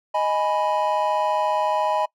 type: chord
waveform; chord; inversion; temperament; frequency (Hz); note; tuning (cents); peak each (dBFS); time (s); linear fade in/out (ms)
triangle; G# minor; second; equal with one note detuned; 622.3 / 833.5 / 987.8; D#5 / G#5 / B5; 0 / +6 / 0; -22; 0.14-2.06; 10
effects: noise-tail reverb RT60 0.1 s tail -23 dB re dry